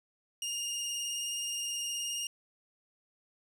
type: tone with vibrato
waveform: 20% pulse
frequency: 2831 Hz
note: F7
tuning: 23 cents sharp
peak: -28 dBFS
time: 0.42-2.27 s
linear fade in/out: 2 ms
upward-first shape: sine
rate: 19 Hz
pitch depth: 21 cents each way
effects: none